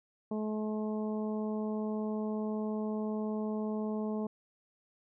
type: harmonic tone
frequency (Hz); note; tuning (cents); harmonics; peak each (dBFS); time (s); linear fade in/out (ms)
214.6; A3; -43; 1 / 2 / 3 / 4 / 5; -33 / -38 / -43 / -47 / -50; 0.31-4.27; 5
effects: none